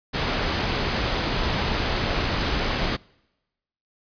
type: noise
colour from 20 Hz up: pink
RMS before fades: -24 dBFS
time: 0.13-2.97 s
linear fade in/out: 20 ms
effects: noise-tail reverb RT60 1.0 s tail -26 dB re dry + resampled to 11025 Hz